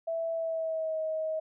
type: tone with pitch glide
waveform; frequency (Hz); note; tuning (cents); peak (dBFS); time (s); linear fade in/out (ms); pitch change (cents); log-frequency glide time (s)
sine; 659.3 to 632.4; E5 to D#5; 0 to +28; -29; 0.07-1.4; 10; -72; 0.33-1
effects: none